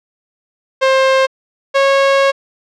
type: tone pair in turn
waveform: sawtooth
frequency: 530 / 548.4 Hz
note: C5 / C#5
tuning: +22 / -19 cents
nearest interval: minor second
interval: 59 cents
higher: second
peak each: -5 dBFS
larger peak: neither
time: 0.81-1.27 / 1.74-2.32 s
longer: second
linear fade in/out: 20 ms
effects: low-pass 4000 Hz 12 dB/octave